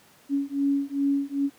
sine beating tone pair, 278.5 / 281 Hz, C#4 / C#4, +8 / +24 cents, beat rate 2.5 Hz, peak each -25 dBFS, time 0.29-1.5 s, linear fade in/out 50 ms, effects pink hiss -56 dBFS RMS until 1.58 s + high-pass 150 Hz 12 dB/octave

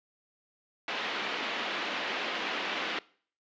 white band-pass noise, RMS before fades -34 dBFS, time 0.88-2.99 s, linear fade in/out 2 ms, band 220 to 3300 Hz, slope 24 dB/octave, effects noise-tail reverb RT60 0.5 s tail -22 dB re dry + resampled to 16000 Hz

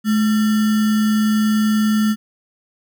sine tone with sample-and-hold, 214.6 Hz, A3, 43 cents flat, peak -13 dBFS, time 0.04-2.16 s, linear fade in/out 50 ms, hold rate 1575 Hz, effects none

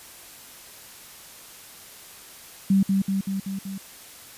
sine tone with echo, 194.3 Hz, G3, 15 cents flat, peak -15 dBFS, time 2.7-2.83 s, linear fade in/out 5 ms, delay 190 ms, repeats 5, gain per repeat -3 dB, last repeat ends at 3.78 s, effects white hiss -45 dBFS RMS until 4.37 s + resampled to 32000 Hz

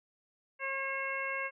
harmonic tone, 541 Hz, C#5, 42 cents flat, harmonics 1 / 2 / 3 / 4 / 5, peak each -41 / -40 / -39 / -37 / -42 dBFS, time 0.59-1.51 s, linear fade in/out 50 ms, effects none

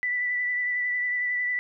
sine tone with vibrato, 1975.5 Hz, B6, in tune, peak -24 dBFS, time 0.03-1.59 s, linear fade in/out 0 ms, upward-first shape sine, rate 11 Hz, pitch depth 17 cents each way, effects none

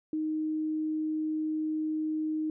sine tone, 311.1 Hz, D#4, in tune, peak -28 dBFS, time 0.13-2.5 s, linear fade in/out 2 ms, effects none

